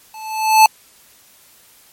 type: tone with level ramp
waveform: square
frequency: 873 Hz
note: A5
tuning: 14 cents flat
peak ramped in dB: -34 to -4 dBFS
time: 0.14-0.66 s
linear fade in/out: 2 ms
effects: white hiss -49 dBFS RMS until 1.92 s + MP3 64 kbps